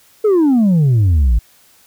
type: exponential sweep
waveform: sine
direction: down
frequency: 445.2 to 51.91 Hz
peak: -6 dBFS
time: 0.24-1.39 s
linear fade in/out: 10 ms
effects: tanh soft clip ceiling -8 dBFS + white hiss -50 dBFS RMS until 1.86 s